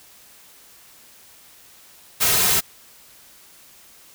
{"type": "noise with comb filter", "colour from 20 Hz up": "white", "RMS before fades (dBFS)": -18, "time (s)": [2.2, 2.61], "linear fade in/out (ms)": 20, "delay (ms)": 3.5, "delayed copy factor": -0.75, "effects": ["white hiss -49 dBFS RMS until 4.14 s"]}